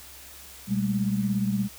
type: tone cluster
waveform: sine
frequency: 121.8 / 197.6 / 214.7 Hz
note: B2 / G3 / A3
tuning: -24 / +14 / -42 cents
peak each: -31 / -24 / -31 dBFS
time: 0.67-1.69 s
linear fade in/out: 50 ms
effects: added 67 Hz sine -53 dBFS peak until 1.78 s + white hiss -46 dBFS RMS until 1.78 s